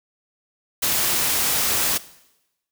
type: noise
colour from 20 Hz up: white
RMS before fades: -21 dBFS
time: 0.82-1.98 s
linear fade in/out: 10 ms
effects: noise-tail reverb RT60 0.9 s tail -18 dB re dry